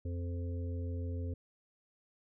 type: harmonic tone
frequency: 86.7 Hz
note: F2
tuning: 12 cents flat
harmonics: 1 / 3 / 5 / 6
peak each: -35 / -45 / -49 / -51 dBFS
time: 0.05-1.34 s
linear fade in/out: 5 ms
effects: none